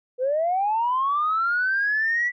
sine linear sweep, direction up, 487.5 to 1975.5 Hz, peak -19 dBFS, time 0.18-2.32 s, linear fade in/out 50 ms, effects tanh soft clip ceiling -15 dBFS

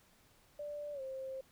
sine tone with pitch glide, 587.3 to 529.3 Hz, D5 to C5, 0 to +20 cents, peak -40 dBFS, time 0.59-1.41 s, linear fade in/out 5 ms, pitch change -180 cents, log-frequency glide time 0.93-1.01 s, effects pink hiss -67 dBFS RMS until 1.51 s

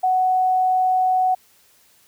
sine tone, 743 Hz, F#5, 7 cents sharp, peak -15 dBFS, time 0.03-1.35 s, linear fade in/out 10 ms, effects white hiss -56 dBFS RMS until 2.07 s

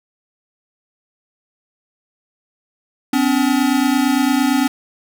square tone pair together, 255.1 / 283.9 Hz, C4 / C#4, -44 / +41 cents, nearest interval major second, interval 185 cents, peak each -17 dBFS, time 3.13-4.68 s, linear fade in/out 5 ms, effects none

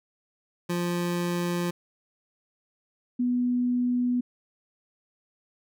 25% pulse / sine tone pair in turn, 174.61 / 246.2 Hz, F3 / B3, 0 / -5 cents, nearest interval tritone, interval 595 cents, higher second, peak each -22 dBFS, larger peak neither, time 0.69-1.71 / 3.19-4.21 s, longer neither, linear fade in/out 10 ms, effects none

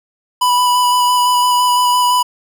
square tone with vibrato, 987.8 Hz, B5, in tune, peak -11 dBFS, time 0.41-2.23 s, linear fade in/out 10 ms, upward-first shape square, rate 5.9 Hz, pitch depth 11 cents each way, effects none

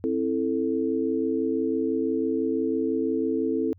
sine chord, A minor, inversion first, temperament just, 264 / 330 / 440 Hz, C4 / E4 / A4, +16 / +2 / 0 cents, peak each -27 dBFS, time 0.04-3.73 s, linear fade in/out 0 ms, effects added 93 Hz sine -50 dBFS peak until 3.78 s

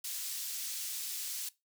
pink high-pass noise, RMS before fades -39 dBFS, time 0.04-1.49 s, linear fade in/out 5 ms, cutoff 4900 Hz, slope 12 dB/octave, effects noise-tail reverb RT60 0.2 s tail -19 dB re dry

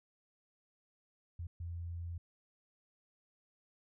sine tone bursts at uneven times, 85.4 Hz, F2, 38 cents flat, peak -39 dBFS, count 2, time 1.39-1.47 / 1.6-2.18 s, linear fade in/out 5 ms, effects none

